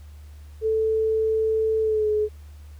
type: tone with pitch glide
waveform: sine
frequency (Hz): 440 to 424.8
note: A4 to G#4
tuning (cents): 0 to +39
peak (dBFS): -19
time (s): 0.61-2.29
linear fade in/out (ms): 50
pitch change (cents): -61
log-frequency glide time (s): 1.81-2.09
effects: added 74 Hz sine -40 dBFS peak until 2.79 s + pink hiss -58 dBFS RMS until 2.79 s